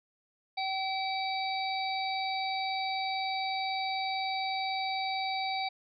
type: harmonic tone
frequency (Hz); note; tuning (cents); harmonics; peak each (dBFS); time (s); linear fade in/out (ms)
767; G5; -38; 1 / 3 / 5 / 6; -32 / -37 / -39 / -40; 0.57-5.69; 10
effects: none